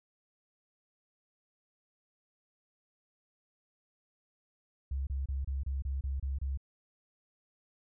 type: tone bursts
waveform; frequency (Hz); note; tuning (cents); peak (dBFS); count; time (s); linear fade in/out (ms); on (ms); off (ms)
sine; 67.8; C#2; -38; -31; 9; 4.91-6.574; 5; 160; 28
effects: none